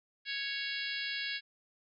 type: harmonic tone with a mistuned harmonic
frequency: 554.4 Hz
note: C#5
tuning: in tune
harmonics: 3 / 4 / 5 / 6 / 7 / 8 / 9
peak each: -40 / -41 / -42 / -43 / -43 / -44 / -45 dBFS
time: 0.25-1.41 s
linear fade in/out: 50 ms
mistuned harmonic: 7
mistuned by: +31 cents
effects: none